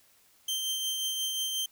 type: tone with tremolo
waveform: sawtooth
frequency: 3136 Hz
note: G7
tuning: in tune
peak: -25 dBFS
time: 0.48-1.66 s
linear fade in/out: 5 ms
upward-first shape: triangle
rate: 5.6 Hz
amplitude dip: 35%
effects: white hiss -63 dBFS RMS until 1.71 s